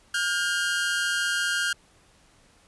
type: tone pair together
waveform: sawtooth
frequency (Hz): 1424.5 / 1599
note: F6 / G6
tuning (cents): +34 / +34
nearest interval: major second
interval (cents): 200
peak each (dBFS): -23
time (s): 0.14-1.73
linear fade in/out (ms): 5
effects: pink hiss -59 dBFS RMS until 2.67 s + resampled to 24000 Hz